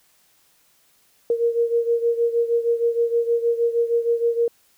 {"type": "beating tone pair", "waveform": "sine", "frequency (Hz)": [466.2, 472.6], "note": ["A#4", "A#4"], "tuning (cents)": [0, 24], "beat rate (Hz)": 6.4, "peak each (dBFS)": [-19, -23], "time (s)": [1.3, 4.48], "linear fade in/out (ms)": 2, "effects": ["white hiss -60 dBFS RMS until 4.77 s"]}